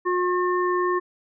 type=harmonic tone; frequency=359.8 Hz; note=F#4; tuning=48 cents flat; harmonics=1 / 3 / 5; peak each=-22 / -24 / -31 dBFS; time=0.05-1 s; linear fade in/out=20 ms; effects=none